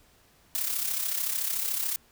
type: noise with amplitude modulation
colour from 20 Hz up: blue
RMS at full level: -27 dBFS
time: 0.55-1.96 s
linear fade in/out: 0 ms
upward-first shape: sine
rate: 33.7 Hz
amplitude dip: 60%
effects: pink hiss -61 dBFS RMS until 2.11 s